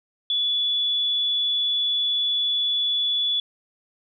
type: tone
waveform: sine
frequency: 3431 Hz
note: A7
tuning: 44 cents flat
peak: -20 dBFS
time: 0.3-3.4 s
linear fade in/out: 2 ms
effects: none